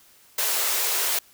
white high-pass noise, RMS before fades -24 dBFS, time 0.38-1.19 s, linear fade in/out 5 ms, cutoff 360 Hz, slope 48 dB/octave, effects white hiss -55 dBFS RMS until 1.33 s

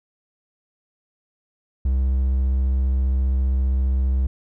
triangle tone with vibrato, 65.41 Hz, C2, in tune, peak -15 dBFS, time 1.85-4.27 s, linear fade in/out 5 ms, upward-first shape sine, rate 15 Hz, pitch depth 13 cents each way, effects none

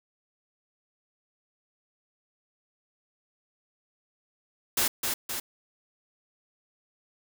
white noise with echo, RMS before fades -25 dBFS, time 4.77-4.88 s, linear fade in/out 5 ms, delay 260 ms, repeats 2, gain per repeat -4 dB, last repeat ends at 5.4 s, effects none

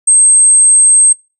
sine tone, 8372 Hz, C9, in tune, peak -3 dBFS, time 0.07-1.13 s, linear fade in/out 10 ms, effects noise-tail reverb RT60 0.3 s tail -25 dB re dry + tanh soft clip ceiling 0 dBFS

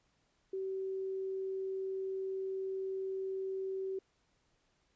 sine tone, 382.7 Hz, G4, 42 cents flat, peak -35 dBFS, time 0.53-3.99 s, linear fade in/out 5 ms, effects pink hiss -75 dBFS RMS until 4.95 s + resampled to 16000 Hz

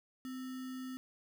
sine tone with sample-and-hold, 257.5 Hz, C4, 28 cents flat, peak -40 dBFS, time 0.25-0.97 s, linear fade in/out 0 ms, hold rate 1575 Hz, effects none

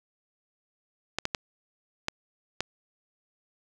clicks, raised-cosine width 0.2 ms, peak -10 dBFS, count 5, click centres 1.186 / 1.254 / 1.348 / 2.084 / 2.606 s, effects none

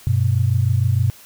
sine tone pair together, 96.56 / 123.1 Hz, G2 / B2, -26 / -5 cents, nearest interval major third, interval 421 cents, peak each -17 / -17 dBFS, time 0.07-1.1 s, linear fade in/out 0 ms, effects white hiss -45 dBFS RMS until 1.25 s

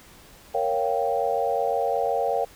sine chord, G half-diminished seventh, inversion first, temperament equal, 466.2 / 554.4 / 698.5 / 784 Hz, Bb4 / Db5 / F5 / G5, 0 / 0 / 0 / 0 cents, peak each -27 dBFS, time 0.54-2.45 s, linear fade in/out 10 ms, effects pink hiss -50 dBFS RMS until 2.55 s

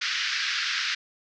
pink band-pass noise, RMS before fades -28 dBFS, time 0.01-0.95 s, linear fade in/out 10 ms, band 1400 to 5600 Hz, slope 48 dB/octave, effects none

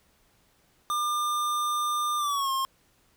square tone with pitch glide, 1200 to 1069.1 Hz, D6 to C6, +37 to +37 cents, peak -26 dBFS, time 0.9-2.65 s, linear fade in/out 0 ms, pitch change -200 cents, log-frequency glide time 2.18-2.51 s, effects pink hiss -65 dBFS RMS until 3.16 s

